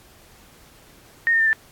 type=tone with pitch steps; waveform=sine; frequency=1849 / 1822.5 / 1796.4 / 1770.6 Hz; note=A#6 / A#6 / A6 / A6; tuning=-15 / -40 / +35 / +10 cents; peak=-15 dBFS; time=1.27-1.53 s; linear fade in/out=0 ms; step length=65 ms; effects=pink hiss -51 dBFS RMS until 1.71 s + AAC 64 kbps